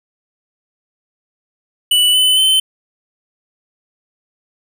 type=tone with pitch steps; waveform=square; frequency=2967 / 3017 / 3068 Hz; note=F#7 / F#7 / G7; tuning=+4 / +33 / -38 cents; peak=-10 dBFS; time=1.91-2.6 s; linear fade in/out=5 ms; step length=230 ms; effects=none